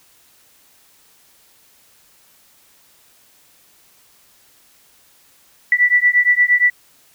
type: beating tone pair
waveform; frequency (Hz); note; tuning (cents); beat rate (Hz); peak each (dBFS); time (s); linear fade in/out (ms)
sine; 1960 / 1968.6; B6 / B6; -14 / -6; 8.6; -14; 5.72-6.7; 2
effects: white hiss -53 dBFS RMS until 7.14 s